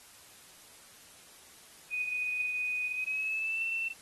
sine tone with pitch glide, 2489 to 2683 Hz, D#7 to E7, 0 to +30 cents, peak -30 dBFS, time 1.9-3.94 s, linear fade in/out 50 ms, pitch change +130 cents, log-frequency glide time 2.91-3.64 s, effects white hiss -55 dBFS RMS until 4.01 s + AAC 32 kbps

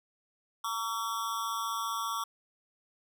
square tone with amplitude modulation, 1135 Hz, C#6, 41 cents sharp, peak -28 dBFS, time 0.64-2.24 s, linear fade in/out 5 ms, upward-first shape sine, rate 215 Hz, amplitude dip 100%, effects none

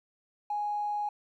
triangle tone, 830.6 Hz, G#5, in tune, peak -25 dBFS, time 0.5-1.09 s, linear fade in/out 5 ms, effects tanh soft clip ceiling -27 dBFS

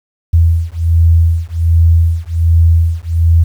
sine beating tone pair, 82.41 / 83.71 Hz, E2 / E2, 0 / +27 cents, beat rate 1.3 Hz, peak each -10 dBFS, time 0.33-3.44 s, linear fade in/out 10 ms, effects 7-bit

